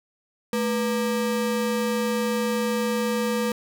square ring-modulated tone, 352.9 Hz, F4, 18 cents sharp, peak -20 dBFS, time 0.53-3.52 s, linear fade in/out 2 ms, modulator 136 Hz, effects none

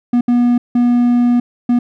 triangle tone bursts at uneven times, 242.1 Hz, B3, 34 cents flat, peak -7 dBFS, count 4, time 0.13-0.21 / 0.28-0.58 / 0.75-1.4 / 1.69-1.79 s, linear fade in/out 5 ms, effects none

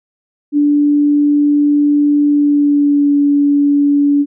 sine tone with pitch glide, 291.7 to 286.7 Hz, D4 to D4, -12 to -42 cents, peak -8 dBFS, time 0.52-4.26 s, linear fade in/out 50 ms, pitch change -30 cents, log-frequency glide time 2.27-3.14 s, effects none

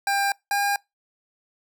25% pulse tone pair in turn, 797 / 807.2 Hz, G5 / G#5, +28 / -49 cents, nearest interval unison, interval 23 cents, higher second, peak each -17 dBFS, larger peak neither, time 0.07-0.32 / 0.51-0.76 s, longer neither, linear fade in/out 2 ms, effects noise-tail reverb RT60 0.2 s tail -25 dB re dry

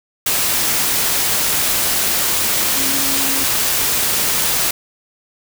sine tone in noise, 272.8 Hz, C#4, 28 cents flat, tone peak -27 dBFS, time 2.75-3.44 s, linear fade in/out 5 ms, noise white, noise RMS -17 dBFS, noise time 0.26-4.71 s, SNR -13 dB, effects none

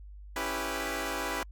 10% pulse chord, C# half-diminished seventh, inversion none, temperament equal, 277.2 / 329.6 / 392 / 493.9 Hz, C#4 / E4 / G4 / B4, 0 / 0 / 0 / 0 cents, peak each -29 dBFS, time 0.36-1.43 s, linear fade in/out 2 ms, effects added 50 Hz sine -44 dBFS peak until 1.51 s + Opus 48 kbps

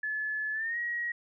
sine tone with pitch glide, 1722 to 1899.7 Hz, A6 to A#6, -38 to +32 cents, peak -30 dBFS, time 0.03-1.12 s, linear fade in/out 5 ms, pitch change +170 cents, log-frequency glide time 0.53-0.78 s, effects none

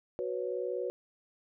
sine chord, F# suspended fourth, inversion none, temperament equal, 370 / 493.9 / 554.4 Hz, F#4 / B4 / C#5, 0 / 0 / 0 cents, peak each -36 / -35 / -38 dBFS, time 0.19-0.9 s, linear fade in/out 0 ms, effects none

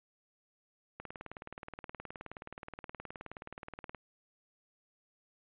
click train, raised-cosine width 0.5 ms, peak -28 dBFS, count 57, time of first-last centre 1-3.947 s, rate 19 Hz, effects resampled to 8000 Hz

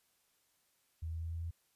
sine tone with pitch steps, 81.1 / 81.76 / 82.42 / 83.09 / 83.77 Hz, E2 / E2 / E2 / E2 / E2, -28 / -14 / 0 / +14 / +28 cents, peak -37 dBFS, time 1.02-1.51 s, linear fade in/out 10 ms, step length 98 ms, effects white hiss -75 dBFS RMS until 1.75 s + resampled to 32000 Hz

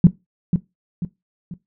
sine tone with echo, 174.61 Hz, F3, in tune, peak -4 dBFS, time 0.04-0.07 s, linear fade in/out 2 ms, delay 490 ms, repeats 3, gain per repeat -8 dB, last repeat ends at 1.54 s, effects noise-tail reverb RT60 0.2 s tail -18 dB re dry

